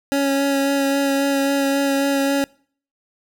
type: tone with vibrato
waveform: 25% pulse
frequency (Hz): 277.2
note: C#4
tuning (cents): 0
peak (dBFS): -13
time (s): 0.12-2.44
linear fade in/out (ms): 0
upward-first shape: sine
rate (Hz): 3.7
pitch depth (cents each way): 14
effects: noise-tail reverb RT60 0.5 s tail -25 dB re dry